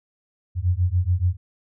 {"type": "beating tone pair", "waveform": "sine", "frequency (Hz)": [86.5, 93.5], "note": ["F2", "F#2"], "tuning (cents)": [-16, 19], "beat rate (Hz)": 7, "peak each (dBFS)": -21, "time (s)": [0.55, 1.37], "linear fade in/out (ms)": 50, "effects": []}